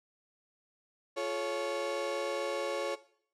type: chord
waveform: 35% pulse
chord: F augmented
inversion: none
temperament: equal with one note detuned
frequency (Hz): 349.2 / 429.7 / 554.4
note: F4 / A4 / C#5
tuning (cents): 0 / -41 / 0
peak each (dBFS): -38 / -37 / -32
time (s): 1.16-2.96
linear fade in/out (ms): 20
effects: noise-tail reverb RT60 0.6 s tail -17 dB re dry + low-pass 7000 Hz 12 dB/octave